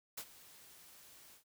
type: noise with ADSR envelope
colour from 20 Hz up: white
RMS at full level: -42 dBFS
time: 0.17-1.44 s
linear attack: 10 ms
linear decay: 63 ms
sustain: -17 dB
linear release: 110 ms
effects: none